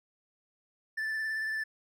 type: tone with vibrato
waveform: triangle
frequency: 1760 Hz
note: A6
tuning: in tune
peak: -29 dBFS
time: 0.97-1.64 s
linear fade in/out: 10 ms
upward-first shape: sine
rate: 18 Hz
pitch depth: 20 cents each way
effects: none